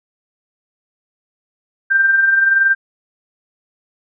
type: tone with amplitude modulation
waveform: sine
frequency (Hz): 1575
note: G6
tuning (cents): +8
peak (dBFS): -8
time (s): 1.9-2.75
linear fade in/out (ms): 20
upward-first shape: sine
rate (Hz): 21.2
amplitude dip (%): 45
effects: none